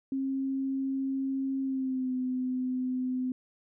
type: tone with pitch glide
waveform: sine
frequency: 268.6 to 254.8 Hz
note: C4 to C4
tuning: +46 to -46 cents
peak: -28 dBFS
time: 0.12-3.32 s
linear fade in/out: 2 ms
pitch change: -92 cents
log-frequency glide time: 1.62-2.13 s
effects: none